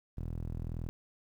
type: tone with band-pass filter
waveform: sawtooth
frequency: 41.07 Hz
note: E1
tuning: 6 cents flat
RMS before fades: -38 dBFS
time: 0.17-0.89 s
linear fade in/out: 0 ms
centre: 110 Hz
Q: 0.82
effects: 11-bit